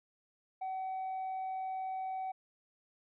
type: tone with tanh clipping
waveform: sine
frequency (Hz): 757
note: F#5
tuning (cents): +39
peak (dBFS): -36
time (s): 0.61-2.32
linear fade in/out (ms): 10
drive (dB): 1
effects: none